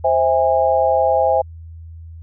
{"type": "chord", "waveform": "sine", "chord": "C augmented", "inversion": "none", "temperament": "just", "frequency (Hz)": [523.3, 654.1, 817.6], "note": ["C5", "E5", "G#5"], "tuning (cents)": [0, -14, -27], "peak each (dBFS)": -17, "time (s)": [0.04, 1.42], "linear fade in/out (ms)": 10, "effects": ["added 82 Hz sine -33 dBFS peak until 2.22 s"]}